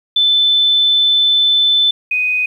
sine tone pair in turn, 3520 / 2496 Hz, A7 / D#7, 0 / +5 cents, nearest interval tritone, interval 595 cents, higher first, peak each -9 / -13 dBFS, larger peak first, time 0.16-1.91 / 2.11-2.46 s, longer first, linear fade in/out 5 ms, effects 8-bit

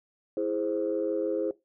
sine chord, E augmented, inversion none, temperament equal, 329.6 / 415.3 / 523.3 Hz, E4 / G#4 / B#4, 0 / 0 / 0 cents, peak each -30 dBFS, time 0.37-1.51 s, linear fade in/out 2 ms, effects noise-tail reverb RT60 0.2 s tail -19 dB re dry + tanh soft clip ceiling -18 dBFS

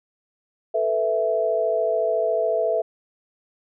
sine chord, A suspended second, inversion none, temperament equal, 440 / 493.9 / 659.3 Hz, A4 / B4 / E5, 0 / 0 / 0 cents, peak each -25 / -26 / -21 dBFS, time 0.74-2.82 s, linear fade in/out 10 ms, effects none

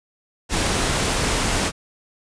pink noise, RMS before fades -21 dBFS, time 0.49-1.72 s, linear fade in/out 50 ms, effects resampled to 22050 Hz

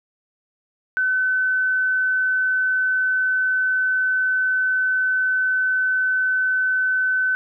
sine tone, 1516 Hz, F#6, 42 cents sharp, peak -17 dBFS, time 0.97-7.35 s, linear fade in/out 0 ms, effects none

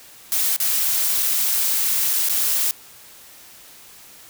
blue noise with dropouts, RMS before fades -20 dBFS, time 0.32-2.71 s, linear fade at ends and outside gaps 0 ms, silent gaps 0.563-0.602 / 1.224-1.228 / 2.131-2.135 / 2.287-2.296 s, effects white hiss -45 dBFS RMS until 4.29 s

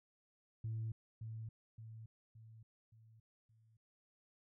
sine tone with echo, 111.5 Hz, A2, 23 cents sharp, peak -37 dBFS, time 0.64-0.92 s, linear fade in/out 5 ms, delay 570 ms, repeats 5, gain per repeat -6 dB, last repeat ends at 3.77 s, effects tanh soft clip ceiling -35 dBFS

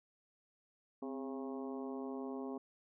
harmonic tone with a mistuned harmonic, 136 Hz, C#3, 33 cents flat, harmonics 2 / 3 / 4 / 5 / 6 / 7 / 8, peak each -42 / -45 / -52 / -52 / -54 / -57 / -55 dBFS, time 1.02-2.58 s, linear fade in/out 5 ms, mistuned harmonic 2, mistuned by -64 cents, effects none

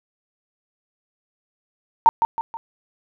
sine tone with echo, 916 Hz, A#5, 31 cents flat, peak -7 dBFS, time 2.06-2.09 s, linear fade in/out 0 ms, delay 160 ms, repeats 3, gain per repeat -7 dB, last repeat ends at 2.57 s, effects none

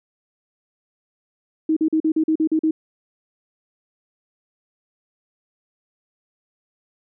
sine tone bursts, 315.9 Hz, D#4, 26 cents sharp, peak -15 dBFS, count 9, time 1.69-2.71 s, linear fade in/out 5 ms, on 76 ms, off 42 ms, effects none

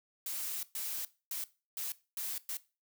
blue noise bursts at uneven times, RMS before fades -38 dBFS, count 6, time 0.26-0.63 / 0.75-1.05 / 1.31-1.44 / 1.77-1.92 / 2.17-2.38 / 2.49-2.57 s, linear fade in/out 2 ms, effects noise-tail reverb RT60 0.3 s tail -18 dB re dry

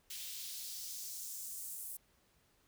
white noise with high-pass filter sweep, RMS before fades -45 dBFS, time 0.1-1.97 s, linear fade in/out 5 ms, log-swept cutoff 3000 to 10000 Hz, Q 1.5, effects pink hiss -72 dBFS RMS until 2.67 s

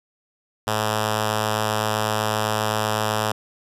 5% pulse tone with notch filter, 107.8 Hz, A2, 35 cents flat, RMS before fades -23 dBFS, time 0.67-3.32 s, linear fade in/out 5 ms, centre 290 Hz, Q 1.4, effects resampled to 32000 Hz

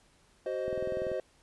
triangle chord, C diminished, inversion second, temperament equal with one note detuned, 377.6 / 523.3 / 622.3 Hz, Gb4 / C5 / Eb5, +35 / 0 / 0 cents, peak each -35 / -32 / -34 dBFS, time 0.46-1.2 s, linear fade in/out 2 ms
click train, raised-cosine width 2 ms, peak -27 dBFS, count 10, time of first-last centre 0.68-1.117 s, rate 20.6 Hz
effects pink hiss -65 dBFS RMS until 1.42 s + resampled to 24000 Hz

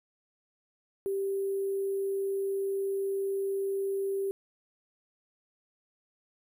sine tone with sample-and-hold, 392 Hz, G4, in tune, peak -28 dBFS, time 1.06-4.31 s, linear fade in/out 0 ms, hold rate 11025 Hz, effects none

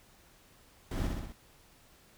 brown noise with echo, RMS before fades -34 dBFS, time 0.91-1.07 s, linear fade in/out 2 ms, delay 63 ms, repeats 4, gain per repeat -3 dB, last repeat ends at 1.322 s, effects pink hiss -61 dBFS RMS until 2.17 s

